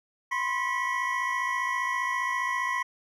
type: tone cluster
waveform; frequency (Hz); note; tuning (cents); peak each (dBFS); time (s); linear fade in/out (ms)
triangle; 1002 / 1057 / 1946 / 2190; B5 / C6 / B6 / C#7; +25 / +17 / -26 / -22; -31 / -29 / -28 / -36; 0.31-2.83; 10
effects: none